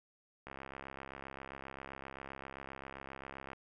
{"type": "click train", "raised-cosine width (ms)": 0.5, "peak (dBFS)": -30, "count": 208, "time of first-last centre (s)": [0.47, 3.532], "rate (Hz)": 67.6, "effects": []}